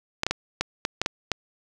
clicks, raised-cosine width 0.2 ms, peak -6 dBFS, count 8, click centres 0.234 / 0.266 / 0.31 / 0.61 / 0.851 / 1.016 / 1.061 / 1.317 s, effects none

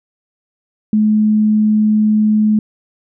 sine tone, 213.8 Hz, A3, 49 cents flat, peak -9 dBFS, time 0.93-2.59 s, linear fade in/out 2 ms, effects none

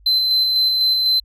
triangle tone with tremolo, 4068 Hz, C8, 50 cents flat, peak -12 dBFS, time 0.06-1.2 s, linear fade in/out 5 ms, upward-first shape square, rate 4 Hz, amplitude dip 25%, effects added 50 Hz sine -46 dBFS peak until 1.24 s

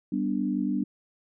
sine chord, G major, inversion none, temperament equal, 196 / 246.9 / 293.7 Hz, G3 / B3 / D4, 0 / 0 / 0 cents, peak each -29 dBFS, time 0.12-0.84 s, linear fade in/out 5 ms, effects none

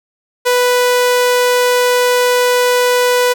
sawtooth tone, 493.9 Hz, B4, in tune, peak -6 dBFS, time 0.45-3.34 s, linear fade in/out 20 ms, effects none

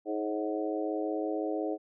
harmonic tone with a mistuned harmonic, 105.8 Hz, G#2, 33 cents sharp, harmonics 3 / 4 / 5 / 6 / 7, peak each -33 / -35 / -37 / -39 / -40 dBFS, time 0.05-1.78 s, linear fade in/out 50 ms, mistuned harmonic 5, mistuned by +33 cents, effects none

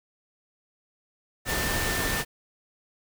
sine tone in noise, 1790 Hz, A6, 29 cents sharp, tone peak -32 dBFS, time 1.45-2.25 s, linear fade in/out 50 ms, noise pink, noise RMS -28 dBFS, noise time 1.45-2.25 s, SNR -7 dB, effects none

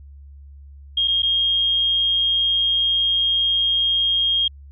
sine tone with dropouts, 3239 Hz, G#7, 44 cents flat, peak -16 dBFS, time 0.97-4.48 s, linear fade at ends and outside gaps 5 ms, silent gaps 1.076-1.08 / 1.222-1.23 s, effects added 70 Hz sine -39 dBFS peak until 4.71 s

